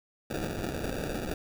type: noise with sample-and-hold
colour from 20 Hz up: white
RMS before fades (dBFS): -34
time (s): 0.3-1.34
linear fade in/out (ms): 5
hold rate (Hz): 1050
effects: none